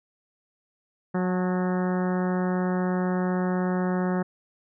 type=harmonic tone with a mistuned harmonic; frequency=182.8 Hz; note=F#3; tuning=21 cents flat; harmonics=1 / 2 / 3 / 4 / 5 / 6 / 7 / 8 / 9 / 10; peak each=-24 / -30 / -34 / -36 / -38 / -40 / -41 / -42 / -43 / -44 dBFS; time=1.14-4.23 s; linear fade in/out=10 ms; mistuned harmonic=5; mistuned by=-42 cents; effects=none